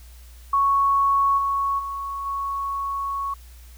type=tone with level steps; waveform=sine; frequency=1108.7 Hz; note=C#6; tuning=in tune; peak=-16 / -20 / -27 / -24 dBFS; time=0.53-3.34 s; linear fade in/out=5 ms; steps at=1.37 / 1.78 / 2.25 s; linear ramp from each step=20 ms; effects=added 60 Hz sine -42 dBFS peak until 3.77 s + white hiss -53 dBFS RMS until 3.77 s